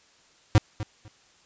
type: tone with echo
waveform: square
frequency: 106.4 Hz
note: G#2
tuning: 42 cents sharp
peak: -14 dBFS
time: 0.55-0.58 s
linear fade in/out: 0 ms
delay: 250 ms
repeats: 2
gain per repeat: -15 dB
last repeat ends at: 1.08 s
effects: white hiss -59 dBFS RMS until 1.45 s + resampled to 16000 Hz